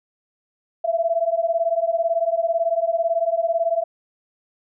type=beating tone pair; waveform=sine; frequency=659.3 / 677.3 Hz; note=E5 / E5; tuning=0 / +47 cents; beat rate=18 Hz; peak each=-21 dBFS; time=0.84-3.84 s; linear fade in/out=10 ms; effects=none